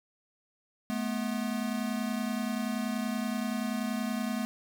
square tone pair together, 214.7 / 245.2 Hz, A3 / B3, -42 / -12 cents, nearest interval major second, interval 230 cents, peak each -33 / -34 dBFS, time 0.9-4.45 s, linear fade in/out 0 ms, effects none

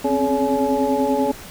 sine tone cluster, 260.3 / 270.5 / 424.9 / 566 / 849 Hz, C4 / C#4 / G#4 / C#5 / G#5, -9 / -42 / +40 / +36 / +38 cents, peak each -23 dBFS, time 0.04-1.32 s, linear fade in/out 10 ms, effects pink hiss -38 dBFS RMS until 1.5 s

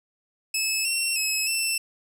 15% pulse tone with pitch steps, 2599 / 2720 / 2575 / 2675 Hz, E7 / F7 / E7 / E7, -25 / -46 / -41 / +25 cents, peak -16 dBFS, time 0.54-1.78 s, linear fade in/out 5 ms, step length 310 ms, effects none

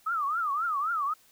sine tone with vibrato, 1244.5 Hz, D#6, in tune, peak -26 dBFS, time 0.06-1.14 s, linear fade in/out 10 ms, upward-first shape triangle, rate 3.8 Hz, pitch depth 240 cents each way, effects white hiss -61 dBFS RMS until 1.31 s

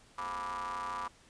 40% pulse ring-modulated tone, 92.5 Hz, F#2, in tune, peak -32 dBFS, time 0.18-1.08 s, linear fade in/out 5 ms, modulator 1080 Hz, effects pink hiss -61 dBFS RMS until 1.29 s + resampled to 22050 Hz

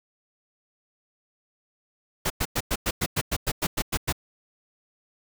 pink noise bursts, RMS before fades -25 dBFS, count 13, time 2.25-4.126 s, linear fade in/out 10 ms, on 52 ms, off 100 ms, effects none

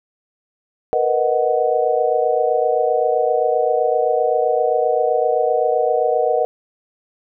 sine chord, B major seventh, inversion third, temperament equal, 466.2 / 493.9 / 622.3 / 740 Hz, A#4 / B4 / D#5 / F#5, 0 / 0 / 0 / 0 cents, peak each -20 dBFS, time 0.93-6.45 s, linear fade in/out 0 ms, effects none

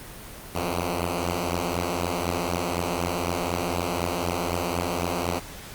5% pulse beating tone pair, 85.7 / 89.7 Hz, F2 / F2, -32 / +47 cents, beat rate 4 Hz, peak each -16 / -18 dBFS, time 0.54-5.4 s, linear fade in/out 20 ms, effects pink hiss -41 dBFS RMS until 5.74 s + Opus 32 kbps

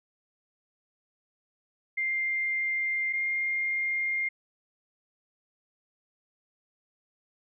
sine tone pair in turn, 2102 / 2117 Hz, C7 / C7, +7 / +20 cents, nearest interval unison, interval 13 cents, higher second, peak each -26 dBFS, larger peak neither, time 1.97-3.13 / 3.13-4.29 s, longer neither, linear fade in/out 10 ms, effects none

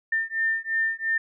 sine beating tone pair, 1800 / 1802.9 Hz, A6 / A6, +39 / +42 cents, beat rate 2.9 Hz, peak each -26 / -26 dBFS, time 0.12-1.18 s, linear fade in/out 5 ms, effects none

